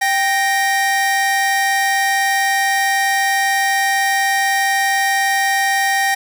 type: tone pair together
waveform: 45% pulse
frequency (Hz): 783.7 / 1864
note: G5 / A#6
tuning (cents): -1 / -1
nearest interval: octave + minor third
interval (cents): 1500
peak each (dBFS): -17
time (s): 0.01-6.15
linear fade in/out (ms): 10
effects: none